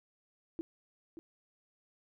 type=tone with echo; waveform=sine; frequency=329.6 Hz; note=E4; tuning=in tune; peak=-34 dBFS; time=0.59-0.61 s; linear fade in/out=0 ms; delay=580 ms; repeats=1; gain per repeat=-10 dB; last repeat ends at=1.19 s; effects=none